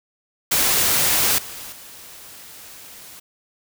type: noise with level steps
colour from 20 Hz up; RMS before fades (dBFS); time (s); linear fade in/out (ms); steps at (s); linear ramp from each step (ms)
white; -18 / -35 / -41; 0.51-3.2; 10; 1.38 / 1.72; 5
effects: none